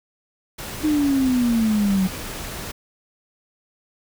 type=noise; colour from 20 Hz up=pink; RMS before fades=-32 dBFS; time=0.58-2.72 s; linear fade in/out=10 ms
type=exponential sweep; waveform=sine; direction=down; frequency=311.1 to 184.8 Hz; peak=-16 dBFS; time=0.83-2.08 s; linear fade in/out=20 ms
effects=none